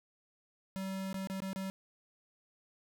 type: tone with dropouts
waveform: square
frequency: 191.7 Hz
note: G3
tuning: 38 cents flat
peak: -37 dBFS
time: 0.76-1.7 s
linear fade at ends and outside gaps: 0 ms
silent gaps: 1.129-1.143 / 1.272-1.299 / 1.403-1.42 / 1.531-1.56 s
effects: none